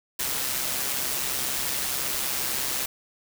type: noise with amplitude modulation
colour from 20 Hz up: white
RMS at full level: -26 dBFS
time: 0.19-2.86 s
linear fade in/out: 5 ms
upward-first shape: sine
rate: 132 Hz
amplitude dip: 45%
effects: none